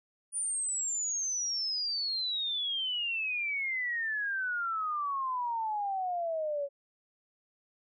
sine exponential sweep, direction down, 9500 to 554.4 Hz, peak -30 dBFS, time 0.32-6.69 s, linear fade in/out 50 ms, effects none

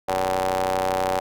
sawtooth ring-modulated tone, 92.5 Hz, F#2, in tune, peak -14 dBFS, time 0.08-1.2 s, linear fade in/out 10 ms, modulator 664 Hz, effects none

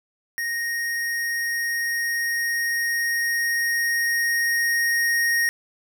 square tone with level ramp, 1864.7 Hz, A#6, in tune, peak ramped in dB -25 to -19 dBFS, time 0.38-5.49 s, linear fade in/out 0 ms, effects 9-bit

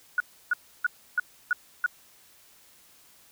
sine tone bursts, 1459 Hz, F#6, 25 cents flat, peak -20 dBFS, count 6, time 0.18-1.862 s, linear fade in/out 2 ms, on 22 ms, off 310 ms, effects white hiss -57 dBFS RMS until 3.31 s

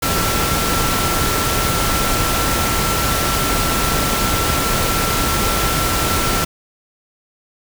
sine tone in noise, 1345 Hz, E6, 34 cents sharp, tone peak -23 dBFS, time 0.02-6.45 s, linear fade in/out 10 ms, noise pink, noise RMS -18 dBFS, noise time 0.02-6.45 s, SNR -8 dB, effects none

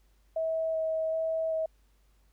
sine tone with vibrato, 643 Hz, E5, 43 cents flat, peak -27 dBFS, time 0.36-1.66 s, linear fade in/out 5 ms, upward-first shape square, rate 1.3 Hz, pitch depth 8 cents each way, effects added 50 Hz sine -62 dBFS peak until 2.32 s + pink hiss -72 dBFS RMS until 2.32 s

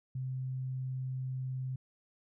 sine tone, 129.9 Hz, C3, 12 cents flat, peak -34 dBFS, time 0.15-1.76 s, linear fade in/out 5 ms, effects none

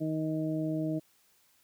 harmonic tone, 156.9 Hz, D#3, 15 cents sharp, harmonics 1 / 2 / 3 / 4, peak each -34 / -31 / -45 / -38 dBFS, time 0-1 s, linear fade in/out 20 ms, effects white hiss -67 dBFS RMS until 1.63 s

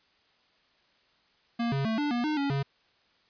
square tone with pitch steps, 234.6 / 137.5 / 221.9 / 293.3 / 240.1 / 305 / 280.2 / 138.6 Hz, A#3 / C#3 / A3 / D4 / B3 / D#4 / C#4 / C#3, +11 / -14 / +15 / -2 / -49 / -34 / +19 / 0 cents, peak -27 dBFS, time 1.59-2.63 s, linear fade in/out 10 ms, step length 130 ms, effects white hiss -66 dBFS RMS until 3.29 s + resampled to 11025 Hz

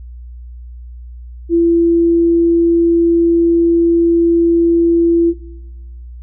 sine tone, 337.4 Hz, E4, 40 cents sharp, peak -8 dBFS, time 1.49-5.34 s, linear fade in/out 50 ms, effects noise-tail reverb RT60 1.0 s tail -18 dB re dry + added 60 Hz sine -29 dBFS peak until 6.22 s

